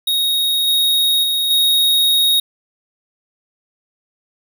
square tone with level steps, 3755 Hz, A#7, 12 cents sharp, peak -15 / -13 / -16 / -12 dBFS, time 0.07-2.4 s, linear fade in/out 5 ms, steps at 0.67 / 1.23 / 1.5 s, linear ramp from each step 10 ms, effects none

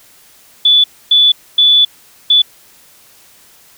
sine tone bursts at uneven times, 3463 Hz, A7, 28 cents flat, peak -5 dBFS, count 4, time 0.65-0.84 / 1.11-1.32 / 1.58-1.85 / 2.3-2.42 s, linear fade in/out 5 ms, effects white hiss -45 dBFS RMS until 3.77 s

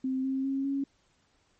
sine tone with pitch steps, 261.6 / 266.3 / 271.1 / 276 Hz, C4 / C4 / C#4 / C#4, 0 / +31 / -38 / -7 cents, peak -27 dBFS, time 0.04-0.84 s, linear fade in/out 5 ms, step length 200 ms, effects pink hiss -69 dBFS RMS until 1.59 s + MP3 32 kbps

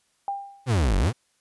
sine tone with exponential decay, 797 Hz, G5, 28 cents sharp, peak -23 dBFS, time 0.28-0.74 s, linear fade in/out 1 ms, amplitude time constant 100 ms
40% pulse exponential two-way sweep, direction down then up, 138.59 to 43.93 to 138.59 Hz, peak -18 dBFS, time 0.66-1.13 s, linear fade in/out 50 ms, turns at 0.97 s
effects white hiss -68 dBFS RMS until 1.4 s + resampled to 24000 Hz

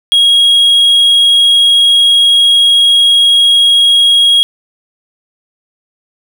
triangle tone, 3291 Hz, G#7, 16 cents flat, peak -3 dBFS, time 0.12-4.43 s, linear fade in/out 0 ms, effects none

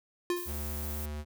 square tone with exponential decay, 352.2 Hz, F4, 15 cents sharp, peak -26 dBFS, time 0.3-0.62 s, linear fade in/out 1 ms, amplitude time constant 68 ms
violet noise, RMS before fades -41 dBFS, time 0.36-1.06 s, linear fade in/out 10 ms
square tone with pitch glide, 73.9 to 74.63 Hz, D2 to D2, +11 to +28 cents, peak -36 dBFS, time 0.45-1.25 s, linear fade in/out 50 ms, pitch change +17 cents, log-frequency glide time 0.82-0.94 s
effects none

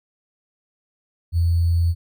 sine tone with sample-and-hold, 84.8 Hz, E2, 50 cents sharp, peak -15 dBFS, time 1.32-1.95 s, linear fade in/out 50 ms, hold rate 4410 Hz, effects none

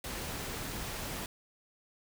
pink noise, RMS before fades -39 dBFS, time 0.04-1.26 s, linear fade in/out 2 ms, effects none

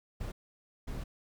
brown noise bursts at uneven times, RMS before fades -38 dBFS, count 2, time 0.2-0.32 / 0.87-1.04 s, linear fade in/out 10 ms, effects none

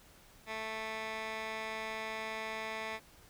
15% pulse tone with band-pass filter, 220 Hz, A3, in tune, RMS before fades -40 dBFS, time 0.46-3 s, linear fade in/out 50 ms, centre 1900 Hz, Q 1.1, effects pink hiss -60 dBFS RMS until 3.29 s

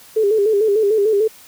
sine tone with vibrato, 419.9 Hz, G#4, 19 cents sharp, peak -12 dBFS, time 0.16-1.28 s, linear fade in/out 10 ms, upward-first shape square, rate 6.7 Hz, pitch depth 76 cents each way, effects white hiss -44 dBFS RMS until 1.47 s

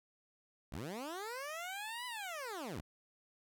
15% pulse linear two-way sweep, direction up then down, 51.1 to 1007 to 51.1 Hz, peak -35 dBFS, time 0.72-2.81 s, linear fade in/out 5 ms, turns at 2.06 s, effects none

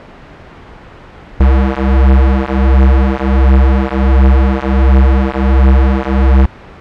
square beating tone pair, 65.41 / 66.81 Hz, C2 / C2, 0 / +37 cents, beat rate 1.4 Hz, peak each -10 dBFS, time 1.4-6.46 s, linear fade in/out 5 ms, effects pink hiss -34 dBFS RMS until 6.8 s + low-pass 2000 Hz 12 dB/octave

